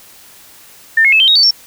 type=tone with pitch steps; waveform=sine; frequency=1800 / 2165 / 2605 / 3134 / 3770 / 4536 / 5457 Hz; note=A6 / C#7 / E7 / G7 / A#7 / C#8 / F8; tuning=+39 / -41 / -21 / -1 / +19 / +39 / -41 cents; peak=-6 dBFS; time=0.97-1.509 s; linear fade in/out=5 ms; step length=77 ms; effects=white hiss -41 dBFS RMS until 1.66 s